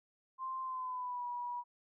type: tone with pitch glide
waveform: sine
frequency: 1046.5 to 970.8 Hz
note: C6 to B5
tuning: 0 to -30 cents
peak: -37 dBFS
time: 0.38-1.64 s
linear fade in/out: 50 ms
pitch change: -130 cents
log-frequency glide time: 0.62-1.26 s
effects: none